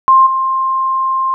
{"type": "tone with level steps", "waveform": "sine", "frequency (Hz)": 1056, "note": "C6", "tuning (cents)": 16, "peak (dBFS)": [-4, -12], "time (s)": [0.08, 1.34], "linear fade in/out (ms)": 0, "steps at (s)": 0.26, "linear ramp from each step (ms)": 10, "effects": []}